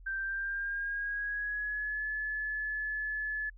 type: tone with pitch glide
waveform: sine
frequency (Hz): 1568 to 1719.8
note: G6 to A6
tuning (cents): 0 to -40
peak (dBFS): -32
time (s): 0.06-3.5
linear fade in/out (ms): 10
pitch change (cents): +160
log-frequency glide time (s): 0.17-2.05
effects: added 42 Hz sine -49 dBFS peak until 3.57 s